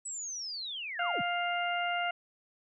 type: linear sweep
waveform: sine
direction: down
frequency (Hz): 7980 to 82.41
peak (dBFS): -36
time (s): 0.05-1.22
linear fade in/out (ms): 10
type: harmonic tone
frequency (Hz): 701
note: F5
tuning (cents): +6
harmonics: 1 / 2 / 3 / 4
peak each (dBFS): -32 / -35 / -37 / -38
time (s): 0.99-2.11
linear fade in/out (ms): 5
effects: none